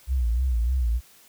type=tone with vibrato; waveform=sine; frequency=61 Hz; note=B1; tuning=21 cents flat; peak=-20 dBFS; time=0.07-1.01 s; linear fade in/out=50 ms; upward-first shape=sine; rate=3.3 Hz; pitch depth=130 cents each way; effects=white hiss -54 dBFS RMS until 1.28 s